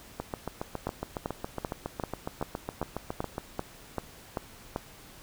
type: two click trains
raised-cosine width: 1 ms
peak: -16 / -18 dBFS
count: 11 / 24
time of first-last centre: 0.87-4.761 / 0.2-3.381 s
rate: 2.57 / 7.23 Hz
effects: pink hiss -51 dBFS RMS until 5.22 s